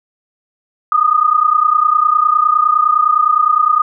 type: tone pair together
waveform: sine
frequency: 1214.7 / 1244.5 Hz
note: D#6 / D#6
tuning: -42 / 0 cents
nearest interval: unison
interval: 42 cents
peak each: -12 dBFS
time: 0.92-3.82 s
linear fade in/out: 2 ms
effects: none